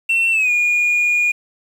sine tone with pitch glide, 2703 to 2436 Hz, E7 to D#7, +43 to -37 cents, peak -11 dBFS, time 0.09-1.32 s, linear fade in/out 10 ms, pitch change -180 cents, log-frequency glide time 0.31-0.51 s, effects tanh soft clip ceiling -12 dBFS + 7-bit

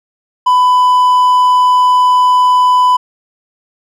triangle tone, 999 Hz, B5, 20 cents sharp, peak -4 dBFS, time 0.46-2.97 s, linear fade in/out 10 ms, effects none

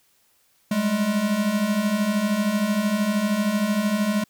square beating tone pair, 198.5 / 211.5 Hz, G3 / G#3, +22 / +32 cents, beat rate 13 Hz, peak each -27 / -22 dBFS, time 0.71-4.24 s, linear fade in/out 5 ms, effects white hiss -63 dBFS RMS until 4.29 s

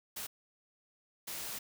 white noise bursts at uneven times, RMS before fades -41 dBFS, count 2, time 0.16-0.27 / 1.27-1.59 s, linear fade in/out 10 ms, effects none

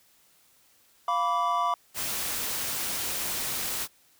triangle chord, B diminished, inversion second, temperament equal with one note detuned, 698.5 / 987.8 / 1161.2 Hz, F5 / B5 / D6, 0 / 0 / -20 cents, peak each -28 / -26 / -25 dBFS, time 1.08-1.74 s, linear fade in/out 2 ms
white noise, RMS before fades -31 dBFS, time 1.94-3.88 s, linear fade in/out 50 ms
effects white hiss -62 dBFS RMS until 4.19 s

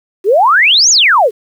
sine exponential two-way sweep, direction up then down, 358.2 to 7060 to 388.2 Hz, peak -5 dBFS, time 0.24-1.31 s, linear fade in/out 50 ms, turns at 0.9 s, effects 7-bit

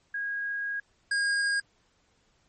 sine / square tone pair in turn, 1640 / 1626.8 Hz, G#6 / G#6, -22 / -36 cents, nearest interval unison, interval 14 cents, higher first, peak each -29 / -25 dBFS, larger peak second, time 0.14-0.8 / 1.11-1.6 s, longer first, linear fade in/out 5 ms, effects pink hiss -68 dBFS RMS until 2.48 s + MP3 32 kbps

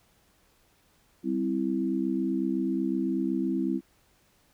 sine chord, C major, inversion second, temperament equal, 196 / 261.6 / 329.6 Hz, G3 / C4 / E4, 0 / 0 / 0 cents, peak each -31 / -29 / -29 dBFS, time 1.23-3.81 s, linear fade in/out 50 ms, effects pink hiss -65 dBFS RMS until 4.53 s

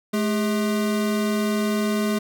square tone pair together, 213.7 / 405.4 Hz, G#3 / G#4, +50 / -42 cents, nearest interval major seventh, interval 1108 cents, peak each -22 / -28 dBFS, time 0.13-2.19 s, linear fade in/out 10 ms, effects none

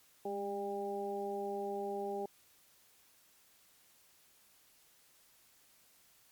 harmonic tone with a mistuned harmonic, 200 Hz, G3, 35 cents sharp, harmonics 1 / 2 / 3 / 4, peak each -46 / -38 / -45 / -41 dBFS, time 0.25-2.26 s, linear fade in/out 5 ms, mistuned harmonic 1, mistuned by +34 cents, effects white hiss -66 dBFS RMS until 6.31 s + MP3 96 kbps

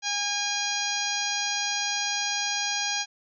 harmonic tone, 816 Hz, G#5, 31 cents flat, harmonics 1 / 2 / 3 / 4 / 5 / 6 / 7 / 8, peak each -34 / -34 / -34 / -34 / -34 / -34 / -34 / -34 dBFS, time 0.02-3.06 s, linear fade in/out 50 ms, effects none

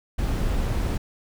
brown noise, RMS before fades -24 dBFS, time 0.18-0.98 s, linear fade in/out 10 ms, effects none

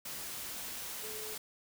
sine tone in noise, 431.5 Hz, A4, 34 cents flat, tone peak -46 dBFS, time 1.03-1.35 s, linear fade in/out 5 ms, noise white, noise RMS -42 dBFS, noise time 0.05-1.38 s, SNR -7 dB, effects none

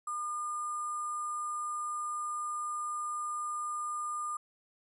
sine tone with sample-and-hold, 1204 Hz, D6, 43 cents sharp, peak -33 dBFS, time 0.07-4.37 s, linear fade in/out 5 ms, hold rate 8820 Hz, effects resampled to 24000 Hz

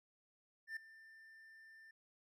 triangle tone with ADSR envelope, 1787 Hz, A6, 26 cents sharp, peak -38 dBFS, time 0.67-1.91 s, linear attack 96 ms, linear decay 4 ms, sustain -18 dB, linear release 4 ms, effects none

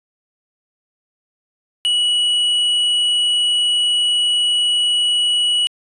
triangle tone with tanh clipping, 2932 Hz, F#7, 16 cents flat, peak -15 dBFS, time 1.85-5.67 s, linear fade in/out 0 ms, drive 10 dB, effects resampled to 24000 Hz

